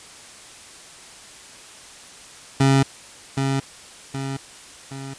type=tone with echo; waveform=25% pulse; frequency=136 Hz; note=C#3; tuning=33 cents flat; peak=-10 dBFS; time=2.6-2.83 s; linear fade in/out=5 ms; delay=770 ms; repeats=3; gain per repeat=-6 dB; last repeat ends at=5.14 s; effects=white hiss -43 dBFS RMS until 5.18 s + resampled to 22050 Hz